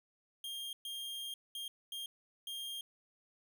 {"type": "tone bursts at uneven times", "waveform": "45% pulse", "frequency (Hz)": 3215, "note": "G7", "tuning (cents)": 43, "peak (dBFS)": -40, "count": 5, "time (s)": [[0.44, 0.73], [0.85, 1.34], [1.55, 1.68], [1.92, 2.06], [2.47, 2.81]], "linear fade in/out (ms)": 2, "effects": []}